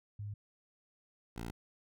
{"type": "tone pair in turn", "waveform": ["sine", "10% pulse"], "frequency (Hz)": [103.2, 57.5], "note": ["G#2", "A#1"], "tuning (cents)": [-10, -23], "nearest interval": "minor seventh", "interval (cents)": 1013, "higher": "first", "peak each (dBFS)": [-39, -32], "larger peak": "second", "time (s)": [[0.19, 0.34], [1.36, 1.51]], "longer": "neither", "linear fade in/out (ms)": 5, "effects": []}